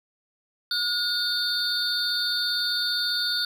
triangle tone cluster, 1441 / 3648 / 4268 / 4530 Hz, F#6 / A#7 / C8 / C#8, -46 / -38 / +34 / +37 cents, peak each -28 / -28 / -30 / -26 dBFS, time 0.71-3.45 s, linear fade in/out 2 ms, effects none

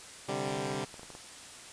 10% pulse chord, C suspended second, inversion none, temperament equal, 130.81 / 146.83 / 196 Hz, C3 / D3 / G3, 0 / 0 / 0 cents, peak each -29 dBFS, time 0.28-0.85 s, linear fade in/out 10 ms
clicks, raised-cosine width 1 ms, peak -33 dBFS, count 12, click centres 0.479 / 0.513 / 0.574 / 0.664 / 0.711 / 0.744 / 0.84 / 0.942 / 0.995 / 1.032 / 1.103 / 1.151 s
effects white hiss -48 dBFS RMS until 1.72 s + resampled to 22050 Hz

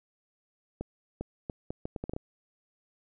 accelerating click train, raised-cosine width 2 ms, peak -21 dBFS, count 10, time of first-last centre 0.81-2.164 s, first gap 400 ms, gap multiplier 0.72, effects none

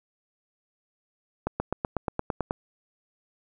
accelerating click train, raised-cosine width 1 ms, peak -12 dBFS, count 10, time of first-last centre 1.47-2.509 s, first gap 130 ms, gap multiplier 0.97, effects none

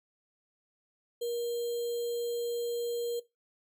sine tone with sample-and-hold, 473.2 Hz, A#4, 26 cents sharp, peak -30 dBFS, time 1.21-3.2 s, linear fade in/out 10 ms, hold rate 3675 Hz, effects noise-tail reverb RT60 0.2 s tail -17 dB re dry

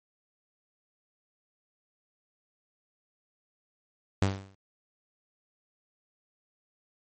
sawtooth tone with exponential decay, 97.2 Hz, G2, 14 cents flat, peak -16 dBFS, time 4.22-4.55 s, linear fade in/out 0 ms, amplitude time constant 71 ms, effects MP3 32 kbps

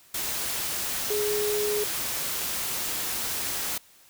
sine tone in noise, 417.7 Hz, G#4, 10 cents sharp, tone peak -25 dBFS, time 1.1-1.84 s, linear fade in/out 5 ms, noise white, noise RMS -30 dBFS, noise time 0.14-3.78 s, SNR +2 dB, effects white hiss -56 dBFS RMS until 4.09 s

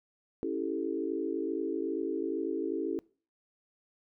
sine chord, A dominant seventh, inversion first, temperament equal, 277.2 / 329.6 / 392 / 440 Hz, C#4 / E4 / G4 / A4, 0 / 0 / 0 / 0 cents, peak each -37 / -34 / -36 / -37 dBFS, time 0.43-2.99 s, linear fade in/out 0 ms, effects noise-tail reverb RT60 0.4 s tail -23 dB re dry

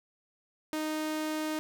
sawtooth tone, 309.8 Hz, D#4, 7 cents flat, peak -27 dBFS, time 0.73-1.59 s, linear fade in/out 0 ms, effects none

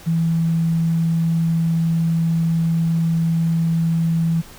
triangle tone with tanh clipping, 164.81 Hz, E3, in tune, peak -15 dBFS, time 0.06-4.42 s, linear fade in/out 20 ms, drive 3 dB, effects pink hiss -42 dBFS RMS until 4.58 s

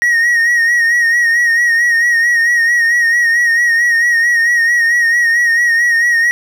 triangle tone with vibrato, 1881 Hz, A#6, 15 cents sharp, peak -7 dBFS, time 0.02-6.31 s, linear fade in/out 0 ms, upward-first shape sine, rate 4.5 Hz, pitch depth 46 cents each way, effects none

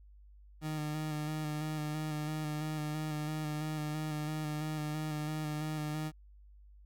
30% pulse tone with vibrato, 152.9 Hz, D#3, 30 cents flat, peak -32 dBFS, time 0.61-6.12 s, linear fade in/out 50 ms, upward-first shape square, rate 3 Hz, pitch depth 21 cents each way, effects added 50 Hz sine -54 dBFS peak until 6.85 s

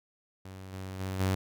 sawtooth tone with level steps, 94.7 Hz, F#2, 41 cents sharp, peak -39 / -34 / -29 / -22 dBFS, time 0.45-1.35 s, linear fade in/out 5 ms, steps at 0.72 / 0.99 / 1.19 s, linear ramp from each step 20 ms, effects none

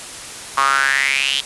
sawtooth tone with high-pass filter sweep, 136.5 Hz, C#3, 26 cents flat, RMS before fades -17 dBFS, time 0.57-1.41 s, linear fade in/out 10 ms, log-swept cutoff 1100 to 3300 Hz, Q 6.4, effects white hiss -32 dBFS RMS until 1.45 s + resampled to 24000 Hz

